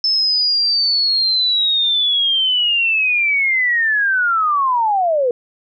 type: linear sweep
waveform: sine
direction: down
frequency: 5274 to 469.2 Hz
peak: -13 dBFS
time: 0.04-5.31 s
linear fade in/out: 2 ms
effects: none